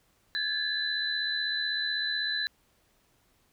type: tone cluster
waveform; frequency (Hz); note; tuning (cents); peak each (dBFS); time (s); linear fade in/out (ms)
sine; 1652 / 1728 / 4010; G#6 / A6 / B7; -10 / -32 / +26; -35 / -33 / -30; 0.35-2.47; 0
effects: pink hiss -68 dBFS RMS until 3.52 s